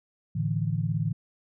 sine chord, A suspended fourth, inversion none, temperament equal, 110 / 146.83 / 164.81 Hz, A2 / D3 / E3, 0 / 0 / 0 cents, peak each -29 dBFS, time 0.35-1.13 s, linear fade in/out 10 ms, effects none

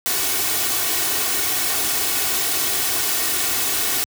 white noise with comb filter, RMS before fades -21 dBFS, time 0.06-4.04 s, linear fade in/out 0 ms, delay 2.7 ms, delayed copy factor +0.65, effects high-pass 80 Hz 12 dB/octave

